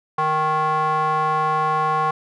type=tone with band-pass filter; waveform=square; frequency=155.56 Hz; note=D#3; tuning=in tune; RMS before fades=-20 dBFS; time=0.18-2.11 s; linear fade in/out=5 ms; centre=980 Hz; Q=7.1; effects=none